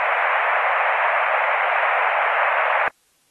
pink band-pass noise, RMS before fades -20 dBFS, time 0-2.88 s, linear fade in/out 0 ms, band 600 to 2400 Hz, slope 48 dB/octave, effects white hiss -62 dBFS RMS until 3.3 s + AAC 32 kbps

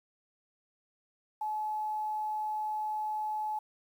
sine tone with quantisation, 856 Hz, A5, 48 cents flat, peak -31 dBFS, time 1.41-3.59 s, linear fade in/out 5 ms, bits 10, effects none

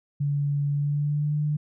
sine tone with pitch glide, 143.4 to 149.32 Hz, D3 to D3, -41 to +29 cents, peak -22 dBFS, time 0.2-1.57 s, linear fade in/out 10 ms, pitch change +70 cents, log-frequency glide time 0.7-1.37 s, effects none

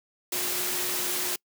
sine tone in noise, 360.2 Hz, F#4, 46 cents flat, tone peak -39 dBFS, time 0.32-1.36 s, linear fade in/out 5 ms, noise white, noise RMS -29 dBFS, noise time 0.32-1.36 s, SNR -13 dB, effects noise-tail reverb RT60 0.1 s tail -26 dB re dry + high-pass 150 Hz 12 dB/octave

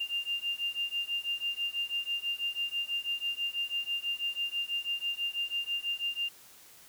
sine beating tone pair, 2794 / 2800.1 Hz, F7 / F7, 0 / +4 cents, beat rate 6.1 Hz, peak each -34 / -34 dBFS, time 0-6.29 s, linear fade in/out 10 ms, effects white hiss -55 dBFS RMS until 6.88 s

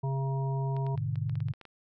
harmonic tone, 135.3 Hz, C#3, 42 cents flat, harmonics 1 / 3 / 5 / 7, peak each -28 / -40 / -43 / -40 dBFS, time 0.03-0.96 s, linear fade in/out 10 ms
clicks, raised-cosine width 0.3 ms, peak -33 dBFS, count 11, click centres 0.766 / 0.866 / 0.977 / 1.157 / 1.296 / 1.355 / 1.404 / 1.485 / 1.537 / 1.613 / 1.653 s
sine chord, G# diminished, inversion none, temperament just, 103.83 / 124.59 / 149.51 Hz, G#2 / B2 / D3, 0 / +16 / +31 cents, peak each -33 dBFS, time 0.94-1.53 s, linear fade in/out 20 ms
effects none

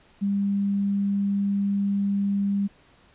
sine tone, 199.8 Hz, G3, 33 cents sharp, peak -21 dBFS, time 0.21-2.68 s, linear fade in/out 20 ms, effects pink hiss -57 dBFS RMS until 3.14 s + resampled to 8000 Hz

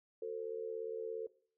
sine tone with amplitude modulation, 448.3 Hz, A4, 32 cents sharp, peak -34 dBFS, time 0.22-1.27 s, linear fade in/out 5 ms, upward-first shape sine, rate 77.3 Hz, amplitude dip 80%, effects noise-tail reverb RT60 0.5 s tail -19 dB re dry

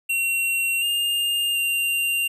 square tone with pitch steps, 2738 / 2813 / 2779 Hz, F7 / F7 / F7, -35 / +12 / -9 cents, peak -21 dBFS, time 0.09-2.28 s, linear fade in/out 10 ms, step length 730 ms, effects none

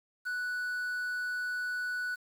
triangle tone with quantisation, 1480 Hz, F#6, in tune, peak -30 dBFS, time 0.25-2.16 s, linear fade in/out 20 ms, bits 9, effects none

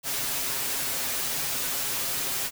white noise with comb filter, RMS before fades -29 dBFS, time 0.03-2.51 s, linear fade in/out 50 ms, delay 7.4 ms, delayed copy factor +0.65, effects none

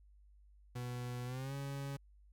40% pulse tone with pitch glide, 123.1 to 138.98 Hz, B2 to C#3, -5 to +5 cents, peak -39 dBFS, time 0.75-1.97 s, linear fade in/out 10 ms, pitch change +210 cents, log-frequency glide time 1.25-1.54 s, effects added 50 Hz sine -60 dBFS peak until 2.32 s

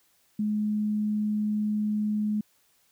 sine tone, 211.2 Hz, G#3, 29 cents sharp, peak -24 dBFS, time 0.39-2.41 s, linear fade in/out 5 ms, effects white hiss -66 dBFS RMS until 2.91 s

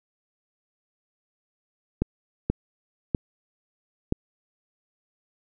clicks, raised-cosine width 3 ms, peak -9 dBFS, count 4, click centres 2.02 / 2.5 / 3.148 / 4.124 s, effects none

